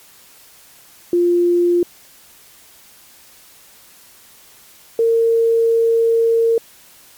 sine tone pair in turn, 349.2 / 458.1 Hz, F4 / A#4, 0 / -30 cents, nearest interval perfect fourth, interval 470 cents, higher second, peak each -11 dBFS, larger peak neither, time 1.13-1.83 / 4.99-6.58 s, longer second, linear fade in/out 2 ms, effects white hiss -46 dBFS RMS until 7.17 s + MP3 96 kbps

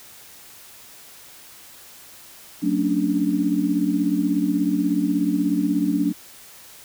sine chord, D major seventh, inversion first, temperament equal with one note detuned, 185 / 225.1 / 277.2 / 293.7 Hz, F#3 / A3 / C#4 / D4, 0 / +40 / 0 / 0 cents, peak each -25 / -26 / -25 / -21 dBFS, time 2.62-6.13 s, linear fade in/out 20 ms, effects white hiss -45 dBFS RMS until 6.84 s

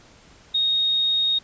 sine tone, 3729 Hz, A#7, in tune, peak -18 dBFS, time 0.54-1.39 s, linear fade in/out 10 ms, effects pink hiss -51 dBFS RMS until 1.43 s + resampled to 16000 Hz

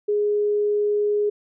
sine tone, 415.3 Hz, G#4, in tune, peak -18 dBFS, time 0.08-1.3 s, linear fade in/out 10 ms, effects none

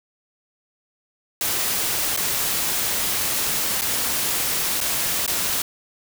white noise with dropouts, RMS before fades -23 dBFS, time 1.41-5.62 s, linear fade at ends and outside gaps 2 ms, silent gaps 2.165-2.173 / 3.812-3.818 / 4.805-4.811 / 5.264-5.277 s, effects none

